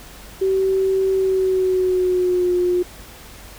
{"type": "tone with pitch glide", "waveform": "sine", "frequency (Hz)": [382.9, 357.3], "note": ["G4", "F4"], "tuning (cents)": [-41, 40], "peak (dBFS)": -15, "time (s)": [0.41, 2.83], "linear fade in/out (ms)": 10, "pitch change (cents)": -119, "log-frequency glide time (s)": [1.12, 2.53], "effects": ["added 50 Hz sine -43 dBFS peak until 3.58 s", "pink hiss -41 dBFS RMS until 3.58 s"]}